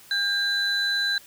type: tone pair together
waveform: sine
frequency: 1600 / 4002 Hz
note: G6 / B7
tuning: +35 / +22 cents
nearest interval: octave + major third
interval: 1587 cents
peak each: -23 dBFS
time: 0.11-1.18 s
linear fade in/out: 2 ms
effects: tanh soft clip ceiling -17 dBFS + white hiss -50 dBFS RMS until 1.26 s